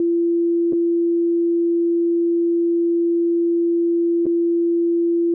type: tone with dropouts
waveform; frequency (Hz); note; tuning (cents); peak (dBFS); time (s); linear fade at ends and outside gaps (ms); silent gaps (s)
sine; 339.9; F4; -47; -15; 0-5.34; 2; 0.725-0.731 / 4.257-4.265
effects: none

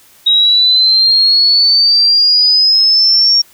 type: exponential sweep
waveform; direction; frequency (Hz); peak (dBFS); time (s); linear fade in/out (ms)
sine; up; 3802 to 5560; -6; 0.26-3.42; 10
effects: white hiss -45 dBFS RMS until 3.53 s

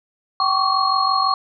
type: tone cluster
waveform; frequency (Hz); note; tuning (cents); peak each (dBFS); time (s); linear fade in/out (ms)
sine; 768 / 1102 / 1148 / 4271; G5 / C#6 / D6 / C8; -36 / -11 / -40 / +35; -23 / -19 / -20 / -24; 0.4-1.34; 2
effects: none

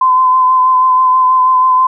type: tone with vibrato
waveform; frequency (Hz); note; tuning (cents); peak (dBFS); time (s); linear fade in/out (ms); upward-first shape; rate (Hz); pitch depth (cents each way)
sine; 1025; C6; -36; -6; 0.01-1.87; 5; sine; 6.2; 20
effects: none

